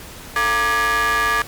40% pulse ring-modulated tone, 246.9 Hz, B3, in tune, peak -12 dBFS, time 0.36-1.42 s, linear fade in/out 2 ms, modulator 1430 Hz, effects pink hiss -37 dBFS RMS until 1.47 s + MP3 96 kbps

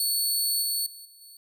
15% pulse tone with level steps, 4435 Hz, C#8, in tune, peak -17 / -19 / -36 / -44 / -40 dBFS, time 0-1.37 s, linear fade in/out 2 ms, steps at 0.62 / 0.86 / 1.05 / 1.21 s, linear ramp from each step 5 ms, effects none

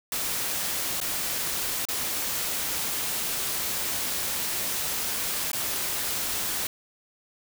white noise with dropouts, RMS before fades -29 dBFS, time 0.12-6.67 s, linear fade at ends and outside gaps 2 ms, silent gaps 1.003-1.013 / 1.853-1.886 / 5.517-5.531 s, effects none

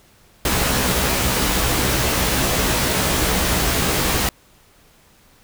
pink noise with comb filter, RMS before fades -19 dBFS, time 0.45-4.29 s, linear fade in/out 2 ms, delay 16 ms, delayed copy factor +0.65, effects pink hiss -53 dBFS RMS until 5.43 s

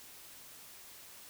silence, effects white hiss -53 dBFS RMS until 1.29 s

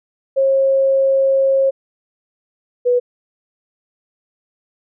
sine tone pair in turn, 540 / 491.2 Hz, C#5 / B4, -45 / -9 cents, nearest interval major second, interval 164 cents, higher first, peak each -11 dBFS, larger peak neither, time 0.36-1.71 / 2.85-3 s, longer first, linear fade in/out 20 ms, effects none

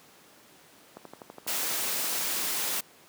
click train, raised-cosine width 1 ms, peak -27 dBFS, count 15, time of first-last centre 0.97-2.127 s, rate 12.1 Hz
white noise, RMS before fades -30 dBFS, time 1.47-2.81 s, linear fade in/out 10 ms
effects pink hiss -55 dBFS RMS until 3.08 s + high-pass 200 Hz 12 dB/octave

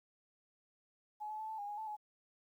sine tone with pitch steps, 846 / 859 / 872 / 878 / 815 / 829 / 876 / 844 Hz, G#5 / A5 / A5 / A5 / G#5 / G#5 / A5 / G#5, +32 / -42 / -16 / -4 / -33 / -3 / -8 / +28 cents, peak -40 dBFS, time 1.2-1.968 s, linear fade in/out 20 ms, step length 96 ms, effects 12-bit

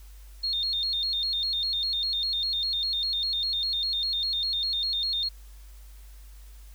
sine tone with vibrato, 3951 Hz, B7, in tune, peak -25 dBFS, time 0.43-5.29 s, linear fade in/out 10 ms, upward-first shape square, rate 5 Hz, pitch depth 140 cents each way, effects added 50 Hz sine -44 dBFS peak until 6.74 s + white hiss -58 dBFS RMS until 6.74 s

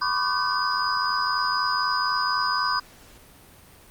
sine tone cluster, 1000 / 1108 / 1192 / 1523 / 4948 Hz, B5 / C#6 / D6 / F#6 / D#8, +21 / -1 / +25 / +50 / -10 cents, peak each -28 dBFS, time 0.01-2.8 s, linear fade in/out 10 ms, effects pink hiss -50 dBFS RMS until 3.9 s + Opus 32 kbps

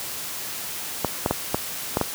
clicks, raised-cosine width 1 ms, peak -6 dBFS, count 6, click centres 1.047 / 1.261 / 1.31 / 1.545 / 1.971 / 2.013 s, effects white hiss -32 dBFS RMS until 2.14 s + high-pass 60 Hz 12 dB/octave

